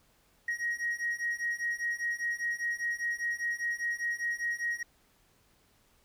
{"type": "beating tone pair", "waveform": "triangle", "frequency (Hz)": [1885, 1890], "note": ["A#6", "A#6"], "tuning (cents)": [19, 23], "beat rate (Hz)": 5, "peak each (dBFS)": [-31, -30], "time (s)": [0.48, 4.83], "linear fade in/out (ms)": 5, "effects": ["tanh soft clip ceiling -26 dBFS", "pink hiss -67 dBFS RMS until 6.04 s"]}